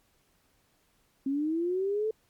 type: linear sweep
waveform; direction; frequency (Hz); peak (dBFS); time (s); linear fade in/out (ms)
sine; up; 265.6 to 443.7; -26; 1.26-2.11; 5
effects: pink hiss -69 dBFS RMS until 2.29 s + MP3 96 kbps